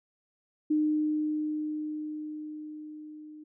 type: tone with level ramp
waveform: sine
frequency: 304.9 Hz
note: D#4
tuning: 35 cents flat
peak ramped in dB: -22 to -44 dBFS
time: 0.7-3.44 s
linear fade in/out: 10 ms
effects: none